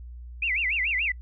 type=tone with vibrato; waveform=sine; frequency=2349 Hz; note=D7; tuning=in tune; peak=-23 dBFS; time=0.42-1.12 s; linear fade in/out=5 ms; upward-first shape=sine; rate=6.9 Hz; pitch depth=300 cents each way; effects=noise-tail reverb RT60 0.1 s tail -26 dB re dry + added 60 Hz sine -38 dBFS peak until 1.21 s